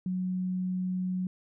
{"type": "tone", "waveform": "sine", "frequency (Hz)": 183.9, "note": "F#3", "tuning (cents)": -10, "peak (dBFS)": -28, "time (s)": [0.06, 1.27], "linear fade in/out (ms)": 2, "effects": []}